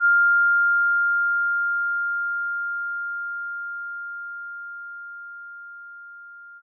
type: tone with level ramp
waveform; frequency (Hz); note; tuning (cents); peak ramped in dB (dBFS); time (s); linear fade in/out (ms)
sine; 1401; F6; +5; -13 to -41; 0-6.62; 50
effects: none